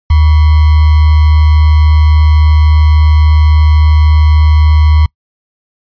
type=tone with sample-and-hold; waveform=sine; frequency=76.8 Hz; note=D#2; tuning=22 cents flat; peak=-3 dBFS; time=0.1-5.06 s; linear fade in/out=5 ms; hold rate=1050 Hz; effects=noise-tail reverb RT60 0.1 s tail -26 dB re dry + resampled to 11025 Hz

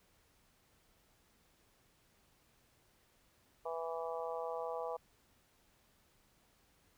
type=harmonic tone; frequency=164.81 Hz; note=E3; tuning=in tune; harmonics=3 / 4 / 5 / 6 / 7; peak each=-41 / -43 / -45 / -47 / -48 dBFS; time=3.65-4.97 s; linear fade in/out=10 ms; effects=pink hiss -71 dBFS RMS until 6.97 s

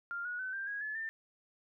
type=tone with pitch steps; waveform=sine; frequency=1396.9 / 1456.2 / 1518.1 / 1582.5 / 1649.7 / 1719.8 / 1792.8 Hz; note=F6 / F#6 / F#6 / G6 / G#6 / A6 / A6; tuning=0 / -28 / +44 / +16 / -12 / -40 / +32 cents; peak=-36 dBFS; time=0.11-1.09 s; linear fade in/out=0 ms; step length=140 ms; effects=none

